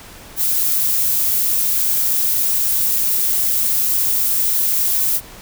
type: noise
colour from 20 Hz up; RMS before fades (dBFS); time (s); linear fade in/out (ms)
violet; -17; 0.36-5.21; 50
effects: pink hiss -39 dBFS RMS until 5.41 s